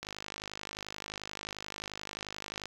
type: click train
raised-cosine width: 0.2 ms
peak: -21 dBFS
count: 136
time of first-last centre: 0.03-2.656 s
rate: 51.4 Hz
effects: 8-bit